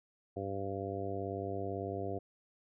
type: harmonic tone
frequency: 98 Hz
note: G2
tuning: in tune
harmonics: 1 / 2 / 3 / 4 / 5 / 6 / 7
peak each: -42 / -47 / -44 / -41 / -43 / -47 / -42 dBFS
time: 0.36-2.19 s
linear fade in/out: 10 ms
effects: none